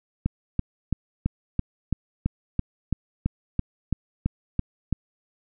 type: click train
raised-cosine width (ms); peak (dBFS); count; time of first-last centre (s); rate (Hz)
5; -10; 15; 0.26-4.927; 3
effects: none